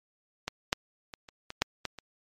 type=clicks; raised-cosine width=0.2 ms; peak=-14 / -6 / -23 / -29 / -20 / -6 / -14 / -25 dBFS; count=8; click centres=0.48 / 0.729 / 1.138 / 1.288 / 1.504 / 1.62 / 1.853 / 1.987 s; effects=MP3 64 kbps